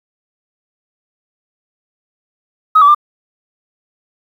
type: tone with pitch steps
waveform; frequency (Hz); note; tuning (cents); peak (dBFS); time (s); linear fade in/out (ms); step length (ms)
sine; 1267 / 1149 / 1191; D#6 / D6 / D6; +31 / -38 / +24; -3; 2.75-2.948; 10; 66
effects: tanh soft clip ceiling 0 dBFS + 7-bit